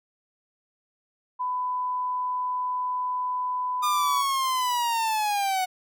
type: tone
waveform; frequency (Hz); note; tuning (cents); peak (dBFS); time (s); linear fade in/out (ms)
sine; 1000; B5; +21; -25; 1.39-4.23; 20
type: linear sweep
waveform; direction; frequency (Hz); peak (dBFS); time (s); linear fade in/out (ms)
45% pulse; down; 1217 to 735; -23; 3.82-5.66; 20
effects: none

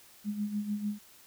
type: tone with tremolo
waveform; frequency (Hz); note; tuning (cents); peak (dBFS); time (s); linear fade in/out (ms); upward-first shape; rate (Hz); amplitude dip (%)
sine; 207.7; G#3; 0; -28; 0.24-0.99; 50; sine; 6.7; 65
effects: white hiss -57 dBFS RMS until 1.26 s

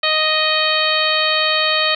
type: harmonic tone with a mistuned harmonic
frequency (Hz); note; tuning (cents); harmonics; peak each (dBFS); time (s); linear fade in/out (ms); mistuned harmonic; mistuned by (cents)
622.3; D#5; 0; 1 / 2 / 3 / 4 / 5 / 6 / 7; -22 / -22 / -22 / -22 / -22 / -22 / -22; 0.03-1.95; 5; 6; +28
effects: none

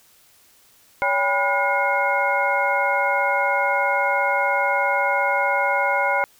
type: tone cluster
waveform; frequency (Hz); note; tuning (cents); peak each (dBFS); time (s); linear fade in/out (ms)
sine; 564 / 800 / 983 / 1439 / 2150; C#5 / G5 / B5 / F#6 / C7; +30 / +35 / -8 / -49 / +47; -24; 1.02-6.24; 0
effects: white hiss -55 dBFS RMS until 6.39 s

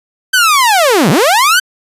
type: linear two-way sweep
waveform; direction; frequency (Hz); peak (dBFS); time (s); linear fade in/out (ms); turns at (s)
sawtooth; down then up; 1564 to 129.8 to 1564; -3; 0.33-1.6; 10; 1.1
effects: resampled to 32000 Hz

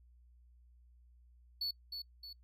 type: tone with echo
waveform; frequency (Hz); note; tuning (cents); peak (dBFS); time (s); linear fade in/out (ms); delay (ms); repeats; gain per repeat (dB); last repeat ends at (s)
triangle; 4435; C#8; 0; -33; 1.61-1.71; 5; 310; 2; -6; 2.33
effects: noise-tail reverb RT60 0.1 s tail -24 dB re dry + added 60 Hz sine -60 dBFS peak until 2.43 s

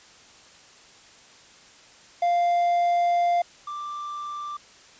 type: tone pair in turn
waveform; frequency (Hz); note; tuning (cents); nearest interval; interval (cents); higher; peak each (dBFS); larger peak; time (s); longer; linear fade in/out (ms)
triangle; 697 / 1179; F5 / D6; -4 / +6; major sixth; 910; second; -17 / -29; first; 2.22-3.42 / 3.67-4.57; first; 5
effects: white hiss -51 dBFS RMS until 4.99 s + resampled to 16000 Hz

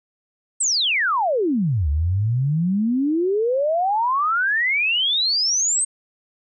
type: exponential two-way sweep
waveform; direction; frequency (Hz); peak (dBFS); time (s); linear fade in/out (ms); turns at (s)
sine; down then up; 8490 to 69.9 to 8490; -17; 0.6-5.85; 10; 1.89
effects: none

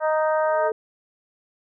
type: harmonic tone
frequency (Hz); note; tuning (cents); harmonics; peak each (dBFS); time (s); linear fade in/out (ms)
311.1; D#4; 0; 2 / 3 / 4 / 5 / 6; -20 / -25 / -29 / -31 / -40; 0-0.72; 50
type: tone with exponential growth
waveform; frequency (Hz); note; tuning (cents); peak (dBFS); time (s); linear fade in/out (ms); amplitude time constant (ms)
sine; 440; A4; 0; -21; 0.35-0.72; 2; 80
effects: none

